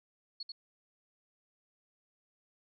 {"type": "tone with echo", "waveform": "sine", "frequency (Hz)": 4351, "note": "C#8", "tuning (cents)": -33, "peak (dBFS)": -38, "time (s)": [0.4, 0.43], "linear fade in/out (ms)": 5, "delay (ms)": 90, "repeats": 1, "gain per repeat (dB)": -2, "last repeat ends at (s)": 0.52, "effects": []}